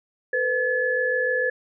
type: tone cluster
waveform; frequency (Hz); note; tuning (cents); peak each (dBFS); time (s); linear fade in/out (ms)
sine; 458.3 / 505 / 1715; A#4 / B4 / A6; -29 / +39 / -45; -30 / -24 / -23; 0.33-1.5; 5
effects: none